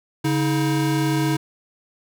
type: tone pair together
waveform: square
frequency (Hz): 141.5 / 317.7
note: C#3 / D#4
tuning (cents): +36 / +36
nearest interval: octave + major second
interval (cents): 1400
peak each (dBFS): -22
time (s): 0.24-1.37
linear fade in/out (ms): 10
effects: none